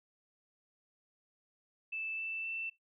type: tone with pitch steps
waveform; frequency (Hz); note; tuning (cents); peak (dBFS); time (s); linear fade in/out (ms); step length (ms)
sine; 2637 / 2654 / 2671; E7 / E7 / E7; 0 / +11 / +22; -36; 1.92-2.7; 10; 260
effects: noise-tail reverb RT60 0.2 s tail -23 dB re dry